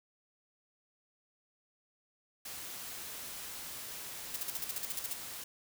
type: noise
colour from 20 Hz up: white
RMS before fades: -44 dBFS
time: 2.45-5.44 s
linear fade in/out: 5 ms
type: noise bursts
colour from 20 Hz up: blue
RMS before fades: -36 dBFS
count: 12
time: 4.34-5.132 s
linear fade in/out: 2 ms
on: 22 ms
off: 48 ms
effects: none